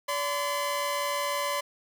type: tone pair together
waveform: sawtooth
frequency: 574.6 / 1023 Hz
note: D5 / C6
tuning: -38 / -39 cents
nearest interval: minor seventh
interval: 999 cents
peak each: -27 / -26 dBFS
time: 0.08-1.61 s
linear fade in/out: 10 ms
effects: none